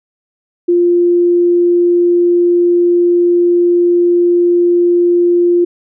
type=tone; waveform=sine; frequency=349.2 Hz; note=F4; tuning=in tune; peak=-7 dBFS; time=0.68-5.65 s; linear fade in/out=10 ms; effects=none